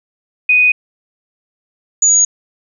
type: tone pair in turn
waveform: sine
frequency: 2489 / 6751 Hz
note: D#7 / G#8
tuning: 0 / +27 cents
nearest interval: octave + perfect fourth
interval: 1727 cents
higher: second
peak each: -7 dBFS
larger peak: neither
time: 0.49-0.72 / 2.02-2.25 s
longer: neither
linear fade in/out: 5 ms
effects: none